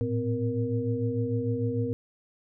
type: tone cluster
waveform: sine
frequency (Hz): 109.1 / 115.8 / 255.4 / 469.7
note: A2 / A#2 / C4 / A#4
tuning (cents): -14 / -11 / -42 / +13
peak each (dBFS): -31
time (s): 0.01-1.93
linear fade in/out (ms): 0
effects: none